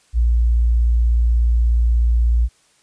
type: tone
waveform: sine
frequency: 58.27 Hz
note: A#1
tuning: in tune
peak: -12 dBFS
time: 0.13-2.49 s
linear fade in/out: 50 ms
effects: white hiss -57 dBFS RMS until 2.82 s + resampled to 22050 Hz